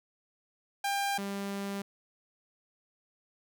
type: tone pair in turn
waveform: sawtooth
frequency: 798 / 198.75 Hz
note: G5 / G3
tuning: +31 / +24 cents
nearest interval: 2 octaves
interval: 2407 cents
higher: first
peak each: -25 / -30 dBFS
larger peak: first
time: 0.84-1.18 / 1.18-1.82 s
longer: second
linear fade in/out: 5 ms
effects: none